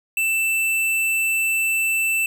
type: tone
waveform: square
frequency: 2660 Hz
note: E7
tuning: 15 cents sharp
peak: -19 dBFS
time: 0.17-2.26 s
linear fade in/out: 2 ms
effects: none